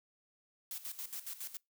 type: noise with tremolo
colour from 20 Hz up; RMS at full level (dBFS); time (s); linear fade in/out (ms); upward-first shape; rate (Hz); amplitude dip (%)
blue; -42; 0.71-1.57; 2; square; 7.2; 75
effects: noise-tail reverb RT60 0.2 s tail -26 dB re dry